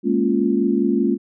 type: chord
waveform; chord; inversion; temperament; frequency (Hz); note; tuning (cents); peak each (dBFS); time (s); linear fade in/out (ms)
sine; Bb minor seventh; third; equal; 207.7 / 233.1 / 277.2 / 349.2; Ab3 / Bb3 / Db4 / F4; 0 / 0 / 0 / 0; -21; 0.03-1.18; 50
effects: none